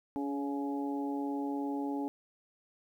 harmonic tone with a mistuned harmonic, 140 Hz, C#3, 18 cents sharp, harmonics 2 / 3 / 4 / 5 / 6, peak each -33 / -42 / -47 / -48 / -41 dBFS, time 0.16-2.08 s, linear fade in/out 0 ms, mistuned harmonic 2, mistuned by +18 cents, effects 11-bit

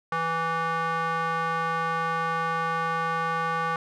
square tone with band-pass filter, 164.81 Hz, E3, in tune, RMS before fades -27 dBFS, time 0.12-3.76 s, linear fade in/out 2 ms, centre 1200 Hz, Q 2.8, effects none

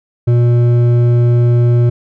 sine tone with hard clipping, 120.1 Hz, B2, 48 cents flat, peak -9 dBFS, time 0.27-1.9 s, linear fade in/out 10 ms, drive 8 dB, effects none

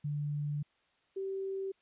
sine tone pair in turn, 146.8 / 386.7 Hz, D3 / G4, 0 / -24 cents, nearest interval octave + perfect fourth, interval 1676 cents, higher second, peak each -32 / -34 dBFS, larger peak first, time 0.04-0.63 / 1.16-1.72 s, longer first, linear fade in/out 10 ms, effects white hiss -72 dBFS RMS until 1.81 s + resampled to 8000 Hz

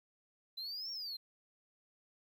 triangle exponential two-way sweep, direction up then down, 3988 to 5588 to 4092 Hz, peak -39 dBFS, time 0.57-1.17 s, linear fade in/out 10 ms, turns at 0.91 s, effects 12-bit

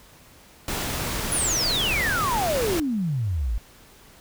pink noise, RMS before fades -28 dBFS, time 0.68-2.8 s, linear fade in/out 2 ms
sine exponential sweep, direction down, 10548 to 49 Hz, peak -22 dBFS, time 1.32-3.58 s, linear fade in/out 0 ms
effects pink hiss -51 dBFS RMS until 4.2 s

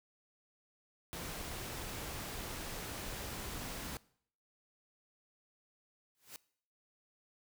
pink noise, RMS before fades -43 dBFS, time 1.13-3.97 s, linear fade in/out 0 ms
white noise with exponential growth, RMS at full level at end -45 dBFS, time 6.15-6.36 s, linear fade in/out 0 ms, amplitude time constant 45 ms
effects noise-tail reverb RT60 0.6 s tail -21 dB re dry

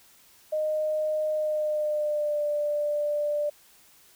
sine tone with pitch glide, 616 to 590.6 Hz, D#5 to D5, -17 to +10 cents, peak -24 dBFS, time 0.52-3.5 s, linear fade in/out 10 ms, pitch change -73 cents, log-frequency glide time 1.31-2.46 s, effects white hiss -57 dBFS RMS until 4.15 s

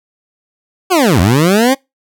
20% pulse linear two-way sweep, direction down then up, 390 to 80.1 to 277 Hz, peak -3 dBFS, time 0.9-1.75 s, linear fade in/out 20 ms, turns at 1.2 s, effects noise-tail reverb RT60 0.2 s tail -25 dB re dry

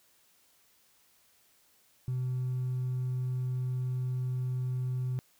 triangle tone with hard clipping, 127.1 Hz, C3, 50 cents flat, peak -29 dBFS, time 2.08-5.19 s, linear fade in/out 0 ms, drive 2 dB, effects white hiss -66 dBFS RMS until 5.39 s

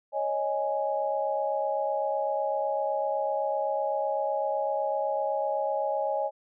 sine chord, C# suspended second, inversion none, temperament equal, 554.4 / 622.3 / 830.6 Hz, C#5 / D#5 / G#5, 0 / 0 / 0 cents, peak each -30 dBFS, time 0.12-6.31 s, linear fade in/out 50 ms, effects none

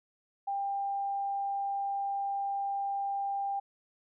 sine tone, 795 Hz, G5, 24 cents sharp, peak -30 dBFS, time 0.47-3.6 s, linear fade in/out 10 ms, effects none

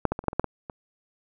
clicks, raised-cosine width 1 ms, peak -6 / -11 / -16 / -30 / -6 / -21 / -7 / -13 / -21 dBFS, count 9, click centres 0.053 / 0.12 / 0.191 / 0.24 / 0.283 / 0.331 / 0.396 / 0.443 / 0.698 s, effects none

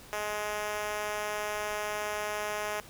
5% pulse tone with high-pass filter, 209.9 Hz, G#3, 19 cents sharp, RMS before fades -34 dBFS, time 0.13-2.8 s, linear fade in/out 0 ms, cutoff 520 Hz, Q 2.1, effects pink hiss -51 dBFS RMS until 2.89 s

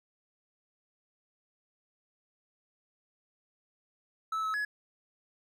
triangle tone with pitch steps, 1307 / 1293 / 1689 Hz, E6 / E6 / G#6, -15 / -34 / +29 cents, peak -28 dBFS, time 4.32-4.65 s, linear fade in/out 5 ms, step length 110 ms, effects none

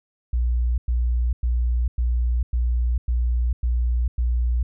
sine tone bursts, 60 Hz, B1, 49 cents flat, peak -18 dBFS, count 8, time 0.33-4.63 s, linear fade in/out 5 ms, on 450 ms, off 100 ms, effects none

